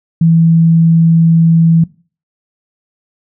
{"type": "tone", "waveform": "sine", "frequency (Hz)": 164.81, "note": "E3", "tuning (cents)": 0, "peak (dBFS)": -5, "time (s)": [0.21, 1.84], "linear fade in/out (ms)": 5, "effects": ["noise-tail reverb RT60 0.4 s tail -21 dB re dry"]}